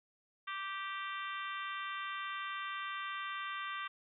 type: harmonic tone with a mistuned harmonic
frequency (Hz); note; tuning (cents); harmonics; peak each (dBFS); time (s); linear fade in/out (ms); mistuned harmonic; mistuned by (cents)
390.6; G4; -6; 3 / 4 / 5 / 6 / 7 / 8 / 9; -41 / -45 / -46 / -50 / -50 / -51 / -51; 0.47-3.88; 10; 9; +26
effects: none